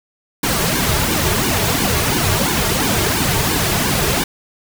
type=noise with flanger; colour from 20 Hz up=pink; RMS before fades=-17 dBFS; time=0.43-4.24 s; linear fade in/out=5 ms; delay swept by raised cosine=1.5 to 4 ms; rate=2.9 Hz; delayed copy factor=-0.85; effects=none